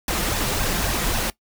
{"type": "noise with flanger", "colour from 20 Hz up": "pink", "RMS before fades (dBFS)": -23, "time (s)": [0.08, 1.3], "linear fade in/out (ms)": 2, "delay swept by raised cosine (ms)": [1.1, 5.8], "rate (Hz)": 3.7, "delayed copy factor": 0.8, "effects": ["noise-tail reverb RT60 0.1 s tail -19 dB re dry"]}